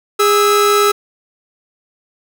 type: tone pair together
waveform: 45% pulse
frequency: 409.2 / 1304 Hz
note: G#4 / E6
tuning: -26 / -19 cents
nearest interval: octave + minor sixth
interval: 2007 cents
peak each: -12 / -13 dBFS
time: 0.19-0.92 s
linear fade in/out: 10 ms
effects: none